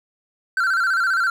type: tone with vibrato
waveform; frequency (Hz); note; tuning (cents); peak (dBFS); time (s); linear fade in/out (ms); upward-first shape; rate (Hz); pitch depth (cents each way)
triangle; 1457; F#6; -27; -15; 0.57-1.3; 2; square; 15; 91
effects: none